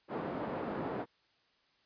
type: band-pass noise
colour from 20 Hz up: pink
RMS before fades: -38 dBFS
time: 0.08-1.06 s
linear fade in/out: 50 ms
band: 220 to 940 Hz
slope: 12 dB/octave
effects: white hiss -71 dBFS RMS until 1.85 s + resampled to 11025 Hz